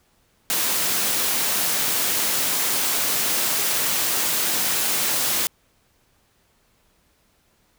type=high-pass noise; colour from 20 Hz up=white; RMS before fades=-22 dBFS; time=0.5-5.47 s; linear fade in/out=0 ms; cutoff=130 Hz; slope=12 dB/octave; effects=pink hiss -63 dBFS RMS until 7.78 s